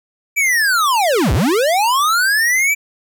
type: linear two-way sweep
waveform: square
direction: down then up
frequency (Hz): 2349 to 49.91 to 2349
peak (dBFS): -13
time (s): 0.36-2.75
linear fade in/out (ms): 20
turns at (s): 1.33
effects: none